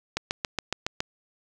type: click train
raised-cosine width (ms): 0.2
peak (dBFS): -9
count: 7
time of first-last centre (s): 0.17-1.004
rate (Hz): 7.19
effects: none